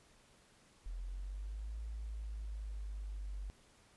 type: linear two-way sweep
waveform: sine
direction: up then down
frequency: 41.89 to 55 to 48.24 Hz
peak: -40 dBFS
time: 0.86-3.5 s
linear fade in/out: 0 ms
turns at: 1.81 s
effects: pink hiss -66 dBFS RMS until 3.96 s + resampled to 24000 Hz